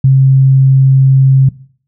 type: tone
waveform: sine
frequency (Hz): 133.8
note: C3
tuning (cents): +39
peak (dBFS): -3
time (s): 0.04-1.49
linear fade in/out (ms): 5
effects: noise-tail reverb RT60 0.5 s tail -19 dB re dry